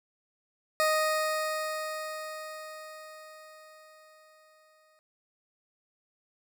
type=tone with exponential decay; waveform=20% pulse; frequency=622.3 Hz; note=D#5; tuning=in tune; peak=-18 dBFS; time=0.8-4.99 s; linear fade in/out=0 ms; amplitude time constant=910 ms; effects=none